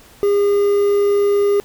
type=tone with quantisation; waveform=triangle; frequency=405.6 Hz; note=G#4; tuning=41 cents flat; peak=-10 dBFS; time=0.23-1.6 s; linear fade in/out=0 ms; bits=6; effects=pink hiss -46 dBFS RMS until 1.64 s